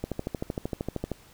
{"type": "click train", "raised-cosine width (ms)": 2, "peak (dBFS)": -16, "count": 15, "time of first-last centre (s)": [0.04, 1.117], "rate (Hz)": 13, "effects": ["pink hiss -55 dBFS RMS until 1.33 s"]}